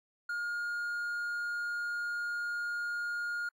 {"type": "tone", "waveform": "triangle", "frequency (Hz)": 1422, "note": "F6", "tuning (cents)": 31, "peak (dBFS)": -31, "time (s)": [0.29, 3.49], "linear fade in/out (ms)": 5, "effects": ["AAC 48 kbps"]}